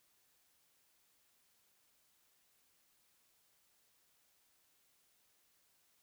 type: silence
effects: white hiss -74 dBFS RMS until 6.02 s